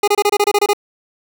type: tone bursts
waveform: 25% pulse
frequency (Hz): 411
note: G#4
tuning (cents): -18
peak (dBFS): -7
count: 10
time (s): 0.03-0.734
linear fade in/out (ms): 5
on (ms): 47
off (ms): 26
effects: none